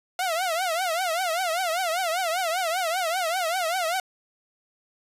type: tone with vibrato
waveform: sawtooth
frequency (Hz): 698.5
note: F5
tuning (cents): 0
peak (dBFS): -20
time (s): 0.19-4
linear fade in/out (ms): 2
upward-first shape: triangle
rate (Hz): 5.1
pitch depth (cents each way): 190
effects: resampled to 32000 Hz